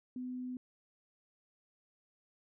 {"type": "tone", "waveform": "sine", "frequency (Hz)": 251.9, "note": "B3", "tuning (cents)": 34, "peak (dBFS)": -38, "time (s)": [0.16, 0.57], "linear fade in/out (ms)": 2, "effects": []}